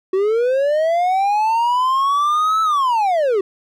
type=linear two-way sweep; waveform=triangle; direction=up then down; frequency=370 to 1318.5 to 370 Hz; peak=-12 dBFS; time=0.13-3.41 s; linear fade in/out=5 ms; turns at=2.62 s; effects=none